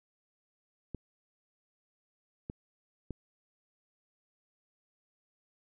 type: clicks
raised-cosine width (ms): 3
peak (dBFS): -25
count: 3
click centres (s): 0.947 / 2.499 / 3.107
effects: none